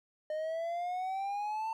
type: exponential sweep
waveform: triangle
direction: up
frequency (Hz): 610 to 901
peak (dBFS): -31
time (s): 0.3-1.73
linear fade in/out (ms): 2
effects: none